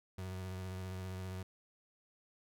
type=tone with vibrato; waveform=35% pulse; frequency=93.1 Hz; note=F#2; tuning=11 cents sharp; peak=-39 dBFS; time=0.18-1.43 s; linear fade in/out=5 ms; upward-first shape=triangle; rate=15 Hz; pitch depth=32 cents each way; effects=none